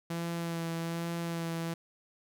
sawtooth tone with vibrato, 167.6 Hz, E3, 29 cents sharp, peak -29 dBFS, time 0.1-1.74 s, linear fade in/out 5 ms, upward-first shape sine, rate 1.2 Hz, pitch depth 19 cents each way, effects none

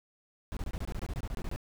brown noise bursts, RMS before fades -35 dBFS, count 15, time 0.52-1.561 s, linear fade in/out 0 ms, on 47 ms, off 24 ms, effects none

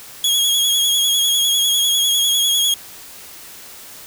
sawtooth tone with vibrato, 3319 Hz, G#7, 2 cents flat, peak -11 dBFS, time 0.24-2.74 s, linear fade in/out 2 ms, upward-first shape sine, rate 10 Hz, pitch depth 39 cents each way, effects white hiss -38 dBFS RMS until 4.06 s

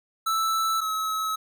square tone pair in turn, 1318.5 / 1289.1 Hz, E6 / E6, 0 / -39 cents, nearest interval unison, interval 39 cents, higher first, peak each -23 / -26 dBFS, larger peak first, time 0.26-0.81 / 0.81-1.36 s, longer neither, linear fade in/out 10 ms, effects none

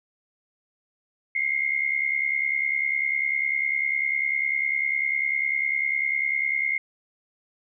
sine tone pair together, 2093 / 2163 Hz, C7 / C#7, 0 / -43 cents, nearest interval minor second, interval 57 cents, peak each -25 dBFS, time 1.35-6.78 s, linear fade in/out 5 ms, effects none

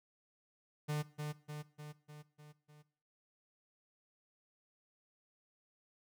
45% pulse tone with echo, 149.7 Hz, D3, 33 cents sharp, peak -34 dBFS, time 0.88-1.03 s, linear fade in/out 20 ms, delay 300 ms, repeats 6, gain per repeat -4 dB, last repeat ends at 2.83 s, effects noise-tail reverb RT60 0.5 s tail -17 dB re dry

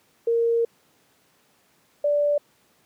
sine tone pair in turn, 464.1 / 584 Hz, A#4 / D5, -8 / -10 cents, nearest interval major third, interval 398 cents, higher second, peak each -18 dBFS, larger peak neither, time 0.27-0.65 / 2.04-2.38 s, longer first, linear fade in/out 5 ms, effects pink hiss -62 dBFS RMS until 2.85 s + high-pass 150 Hz 12 dB/octave

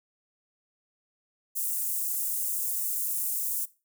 white high-pass noise, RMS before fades -30 dBFS, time 1.55-3.66 s, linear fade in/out 20 ms, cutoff 8000 Hz, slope 24 dB/octave, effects noise-tail reverb RT60 0.3 s tail -19 dB re dry

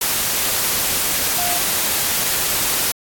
sine tone in noise, 707 Hz, F5, 21 cents sharp, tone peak -25 dBFS, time 1.38-1.58 s, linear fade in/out 5 ms, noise white, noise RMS -19 dBFS, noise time 0.01-2.92 s, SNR -9 dB, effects AAC 64 kbps

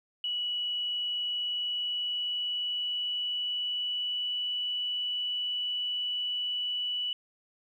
sine tone with pitch glide, 2938 to 2958 Hz, F#7 to F#7, -13 to -1 cents, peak -29 dBFS, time 0.24-7.13 s, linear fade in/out 2 ms, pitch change +12 cents, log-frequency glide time 1.22-4.39 s, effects 11-bit

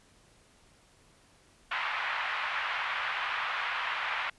pink band-pass noise, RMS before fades -33 dBFS, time 1.71-4.3 s, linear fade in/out 5 ms, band 940 to 2800 Hz, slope 24 dB/octave, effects pink hiss -62 dBFS RMS until 4.38 s + resampled to 24000 Hz

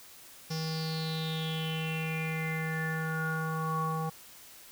square tone with low-pass filter sweep, 159.8 Hz, D#3, 47 cents sharp, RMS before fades -33 dBFS, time 0.5-4.1 s, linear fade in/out 10 ms, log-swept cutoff 5400 to 970 Hz, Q 8.8, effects white hiss -52 dBFS RMS until 4.71 s

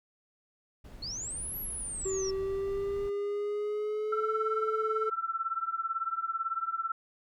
brown noise, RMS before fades -45 dBFS, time 0.84-3.1 s, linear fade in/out 10 ms
sine linear two-way sweep, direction up then down, 4186 to 11840 to 5310 Hz, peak -35 dBFS, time 1.02-2.31 s, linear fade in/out 10 ms, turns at 1.58 s
triangle tone with pitch glide, 383.8 to 435.8 Hz, G4 to A4, -37 to -17 cents, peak -28 dBFS, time 2.05-5.1 s, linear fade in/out 10 ms, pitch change +220 cents, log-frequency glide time 2.26-4.35 s
sine tone with tremolo, 1340 Hz, E6, 28 cents sharp, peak -26 dBFS, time 4.12-6.92 s, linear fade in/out 5 ms, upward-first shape triangle, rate 18 Hz, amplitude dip 95%
effects none

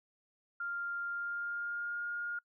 sine tone with pitch glide, 1396.9 to 1420.5 Hz, F6 to F6, 0 to +29 cents, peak -35 dBFS, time 0.6-2.39 s, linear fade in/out 5 ms, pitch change +29 cents, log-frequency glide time 1.08-2.04 s, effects noise-tail reverb RT60 0.1 s tail -26 dB re dry

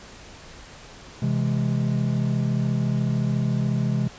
triangle chord, C augmented, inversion none, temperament equal, 130.81 / 164.81 / 207.7 Hz, C3 / E3 / G#3, 0 / 0 / 0 cents, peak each -21 / -25 / -24 dBFS, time 1.22-4.08 s, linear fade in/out 5 ms, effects pink hiss -44 dBFS RMS until 4.18 s + resampled to 16000 Hz

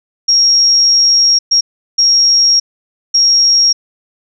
sine tone bursts at uneven times, 5588 Hz, F8, in tune, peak -6 dBFS, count 4, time 0.28-1.39 / 1.51-1.61 / 1.98-2.6 / 3.14-3.73 s, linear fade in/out 10 ms, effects none

